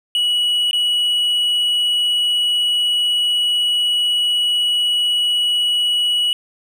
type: tone with dropouts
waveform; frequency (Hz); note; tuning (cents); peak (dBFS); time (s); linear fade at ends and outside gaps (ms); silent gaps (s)
triangle; 2929; F#7; -18; -13; 0.15-6.33; 1; 0.711-0.731
effects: none